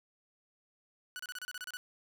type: tone bursts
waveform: sawtooth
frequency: 1480 Hz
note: F#6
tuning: in tune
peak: -36 dBFS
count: 10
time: 1.16-1.77 s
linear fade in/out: 0 ms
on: 34 ms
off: 30 ms
effects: none